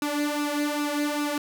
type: tone with flanger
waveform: sawtooth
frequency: 293.7 Hz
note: D4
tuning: in tune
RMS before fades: -27 dBFS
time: 0.02-1.38 s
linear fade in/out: 2 ms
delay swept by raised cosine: 0.76 to 2.96 ms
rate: 2.5 Hz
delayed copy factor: +0.65
effects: none